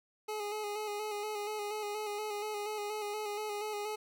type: tone with vibrato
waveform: 25% pulse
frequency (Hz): 420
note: G#4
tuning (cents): +19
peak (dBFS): -32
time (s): 0.28-3.96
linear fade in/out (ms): 10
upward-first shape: square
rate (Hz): 4.2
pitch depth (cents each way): 31
effects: none